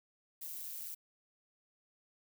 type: noise with amplitude modulation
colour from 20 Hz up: violet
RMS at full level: -41 dBFS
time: 0.41-0.95 s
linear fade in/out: 10 ms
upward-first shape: sine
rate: 161 Hz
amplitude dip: 65%
effects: none